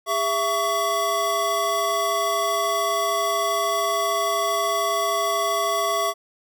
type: tone cluster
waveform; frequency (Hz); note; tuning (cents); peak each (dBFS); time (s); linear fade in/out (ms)
square; 405.1 / 669 / 1126; G#4 / E5 / C#6; -43 / +25 / +27; -31 / -25 / -24; 0.06-6.14; 50
effects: none